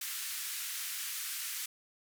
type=band-pass noise; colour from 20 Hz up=white; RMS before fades=-39 dBFS; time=0.01-1.66 s; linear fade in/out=5 ms; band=1400 to 16000 Hz; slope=24 dB/octave; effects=none